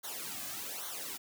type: noise with flanger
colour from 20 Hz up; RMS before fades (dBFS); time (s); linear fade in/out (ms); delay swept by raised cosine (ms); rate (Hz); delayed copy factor
white; -41; 0.03-1.18; 20; 0.39 to 2.19; 1.2; -0.85
effects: none